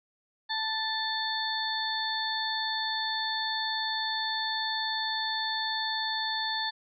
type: harmonic tone with a mistuned harmonic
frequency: 880 Hz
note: A5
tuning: in tune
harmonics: 1 / 2 / 4 / 5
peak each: -34 / -34 / -34 / -34 dBFS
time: 0.49-6.71 s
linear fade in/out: 20 ms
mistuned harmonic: 4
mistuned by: +20 cents
effects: none